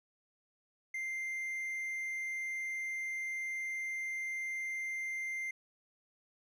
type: tone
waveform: triangle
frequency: 2093 Hz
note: C7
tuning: in tune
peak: -34 dBFS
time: 0.94-5.51 s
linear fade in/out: 5 ms
effects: none